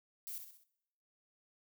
violet noise with echo, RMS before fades -44 dBFS, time 0.27-0.38 s, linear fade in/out 0 ms, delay 64 ms, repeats 4, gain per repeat -6 dB, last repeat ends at 0.636 s, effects noise-tail reverb RT60 0.8 s tail -20 dB re dry

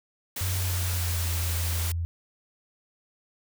white noise, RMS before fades -33 dBFS, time 0.36-1.92 s, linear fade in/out 5 ms
sine tone with pitch glide, 92 to 84.36 Hz, F#2 to E2, -9 to +41 cents, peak -26 dBFS, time 0.41-2.05 s, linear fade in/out 0 ms, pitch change -150 cents, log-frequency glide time 0.58-1.32 s
effects none

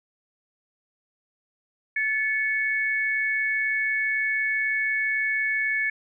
sine tone pair together, 1736 / 2217 Hz, A6 / C#7, -24 / 0 cents, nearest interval major third, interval 424 cents, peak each -25 dBFS, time 1.96-5.9 s, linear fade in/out 5 ms, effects none

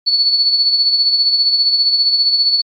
sine tone with tremolo, 4435 Hz, C#8, in tune, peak -8 dBFS, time 0.06-2.62 s, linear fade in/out 20 ms, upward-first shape sine, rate 15 Hz, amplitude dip 50%, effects MP3 48 kbps

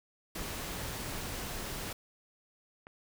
pink noise, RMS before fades -39 dBFS, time 0.35-1.93 s, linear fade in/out 5 ms
click, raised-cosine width 0.5 ms, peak -33 dBFS, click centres 2.869 s
effects none

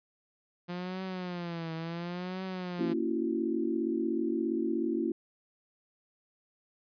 sawtooth tone with vibrato, 174.9 Hz, F3, 3 cents sharp, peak -31 dBFS, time 0.68-2.94 s, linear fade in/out 20 ms, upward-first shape triangle, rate 0.71 Hz, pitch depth 140 cents each way
sine chord, F# dominant seventh, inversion first, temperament just, 231.2 / 277.5 / 333 / 370 Hz, A#3 / C#4 / E4 / F#4, -14 / +2 / +18 / 0 cents, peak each -34 / -35 / -31 / -36 dBFS, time 2.79-5.12 s, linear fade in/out 5 ms
effects resampled to 11025 Hz

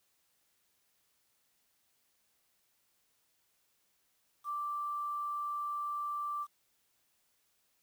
sine tone with quantisation, 1174 Hz, D6, 1 cent flat, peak -34 dBFS, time 4.44-6.47 s, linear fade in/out 50 ms, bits 10, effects white hiss -75 dBFS RMS until 7.82 s

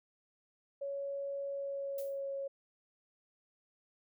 sine tone with pitch glide, 558 to 550.3 Hz, C#5 to C#5, +11 to -13 cents, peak -36 dBFS, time 0.81-2.48 s, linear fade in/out 10 ms, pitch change -24 cents, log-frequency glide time 1.48-2.34 s
violet noise with exponential decay, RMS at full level -44 dBFS, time 1.98-2.21 s, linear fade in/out 5 ms, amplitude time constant 48 ms
effects none

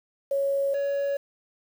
sine / triangle tone pair in turn, 554.4 / 560.8 Hz, C#5 / C#5, 0 / +20 cents, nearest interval unison, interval 20 cents, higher second, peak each -22 dBFS, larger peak neither, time 0.31-0.74 / 0.74-1.17 s, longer neither, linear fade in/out 5 ms, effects 8-bit

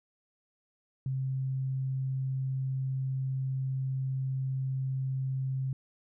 sine tone, 132.5 Hz, C3, 22 cents sharp, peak -29 dBFS, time 1.06-5.73 s, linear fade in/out 2 ms, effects none

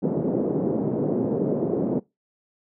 white band-pass noise, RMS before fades -24 dBFS, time 0.02-2 s, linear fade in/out 20 ms, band 150 to 450 Hz, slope 24 dB/octave, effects noise-tail reverb RT60 0.2 s tail -21 dB re dry

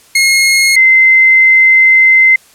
sawtooth / sine tone pair in turn, 2155 / 2069 Hz, C#7 / C7, -49 / -20 cents, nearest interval minor second, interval 71 cents, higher first, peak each -3 dBFS, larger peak neither, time 0.15-0.76 / 0.76-2.36 s, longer second, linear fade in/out 5 ms, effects white hiss -44 dBFS RMS until 2.54 s + low-pass 12000 Hz 12 dB/octave

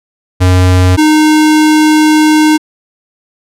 square tone pair in turn, 91.5 / 307.8 Hz, F#2 / D#4, -19 / -19 cents, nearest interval octave + major sixth, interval 2100 cents, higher second, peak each -5 dBFS, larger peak neither, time 0.4-0.97 / 0.97-2.58 s, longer second, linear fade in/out 20 ms, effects low-pass 11000 Hz 12 dB/octave

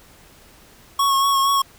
square tone with vibrato, 1100 Hz, C#6, 14 cents flat, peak -16 dBFS, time 0.99-1.62 s, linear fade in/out 5 ms, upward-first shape sine, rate 4.3 Hz, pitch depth 25 cents each way, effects pink hiss -49 dBFS RMS until 1.78 s

